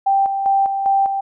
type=tone with tremolo; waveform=sine; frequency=785 Hz; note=G5; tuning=2 cents sharp; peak=-12 dBFS; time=0.06-1.21 s; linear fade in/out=10 ms; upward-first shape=square; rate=2.5 Hz; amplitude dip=50%; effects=none